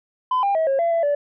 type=tone with pitch steps; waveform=sine; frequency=1014 / 799 / 642 / 543 / 677 / 669 / 579 Hz; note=B5 / G5 / E5 / C#5 / E5 / E5 / D5; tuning=+45 / +33 / -46 / -36 / +46 / +25 / -25 cents; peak=-15 dBFS; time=0.31-1.15 s; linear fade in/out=5 ms; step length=120 ms; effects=tanh soft clip ceiling -15 dBFS